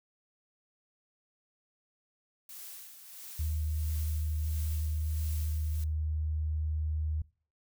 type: noise with tremolo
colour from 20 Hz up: blue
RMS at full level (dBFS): -45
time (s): 2.49-5.84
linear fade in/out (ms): 2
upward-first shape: sine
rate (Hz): 1.5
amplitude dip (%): 55
type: tone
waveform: sine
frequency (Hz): 77.3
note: D#2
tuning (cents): -11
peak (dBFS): -29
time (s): 3.39-7.22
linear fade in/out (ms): 5
effects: noise-tail reverb RT60 0.4 s tail -22 dB re dry